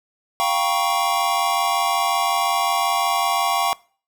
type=chord; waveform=square; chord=G half-diminished seventh; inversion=third; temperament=equal with one note detuned; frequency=698.5 / 784 / 955.2 / 1108.7 Hz; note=F5 / G5 / Bb5 / Db6; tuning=0 / 0 / +42 / 0 cents; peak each=-25 / -24 / -26 / -23 dBFS; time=0.4-3.73 s; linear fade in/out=0 ms; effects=noise-tail reverb RT60 0.4 s tail -22 dB re dry